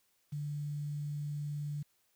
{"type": "tone with quantisation", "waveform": "sine", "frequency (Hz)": 146.83, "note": "D3", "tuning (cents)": 0, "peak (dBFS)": -35, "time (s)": [0.32, 1.83], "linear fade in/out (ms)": 10, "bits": 10, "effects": ["white hiss -74 dBFS RMS until 2.15 s"]}